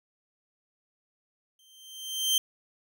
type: tone with exponential growth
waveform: sawtooth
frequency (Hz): 3136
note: G7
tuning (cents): 0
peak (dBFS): -17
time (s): 1.59-2.38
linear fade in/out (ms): 2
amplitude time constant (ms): 170
effects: none